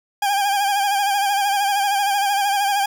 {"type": "tone with vibrato", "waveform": "40% pulse", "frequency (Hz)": 803, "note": "G5", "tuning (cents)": 41, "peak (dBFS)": -16, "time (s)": [0.22, 2.86], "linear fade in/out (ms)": 5, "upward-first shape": "sine", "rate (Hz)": 13, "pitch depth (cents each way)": 52, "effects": ["9-bit"]}